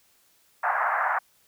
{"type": "band-pass noise", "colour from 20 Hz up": "pink", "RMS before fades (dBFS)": -25, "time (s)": [0.63, 1.19], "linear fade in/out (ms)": 10, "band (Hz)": [700, 1800], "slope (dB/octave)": 48, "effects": ["white hiss -63 dBFS RMS until 1.47 s"]}